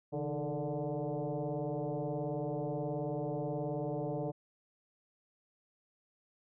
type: tone with frequency modulation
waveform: sine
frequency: 138.7 Hz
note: C#3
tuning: 1 cent sharp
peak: -33 dBFS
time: 0.12-4.32 s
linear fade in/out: 20 ms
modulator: 148 Hz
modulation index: 3.9
effects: none